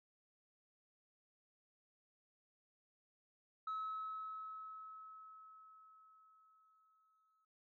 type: tone with exponential decay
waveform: sine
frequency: 1291 Hz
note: E6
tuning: 37 cents flat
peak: -37 dBFS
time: 3.67-7.45 s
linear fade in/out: 5 ms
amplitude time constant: 820 ms
effects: tanh soft clip ceiling -37 dBFS